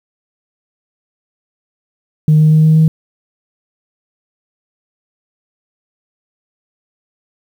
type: tone with pitch steps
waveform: sine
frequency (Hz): 153.8 / 154.96 / 156.13 / 157.3 / 158.49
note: D#3 / D#3 / D#3 / D#3 / D#3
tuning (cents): -20 / -7 / +6 / +19 / +32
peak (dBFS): -4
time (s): 2.28-2.88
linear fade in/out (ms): 2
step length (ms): 120
effects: tanh soft clip ceiling -2 dBFS + 7-bit